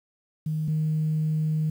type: tone pair in turn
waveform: sine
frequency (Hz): 155.56 / 155.56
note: D#3 / D#3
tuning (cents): 0 / 0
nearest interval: unison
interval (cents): 0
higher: neither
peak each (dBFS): -24 / -21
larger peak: second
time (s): 0.46-0.68 / 0.68-1.7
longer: second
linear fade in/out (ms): 5
effects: tanh soft clip ceiling -18 dBFS + 9-bit